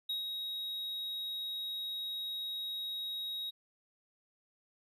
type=tone with ADSR envelope; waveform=triangle; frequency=3793 Hz; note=A#7; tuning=29 cents sharp; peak=-31 dBFS; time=0.09-3.51 s; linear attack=7 ms; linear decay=130 ms; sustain=-4 dB; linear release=20 ms; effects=none